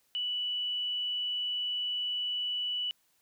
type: tone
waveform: sine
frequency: 2960 Hz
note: F#7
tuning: in tune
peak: -30 dBFS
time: 0.15-2.91 s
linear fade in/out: 0 ms
effects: white hiss -71 dBFS RMS until 3.21 s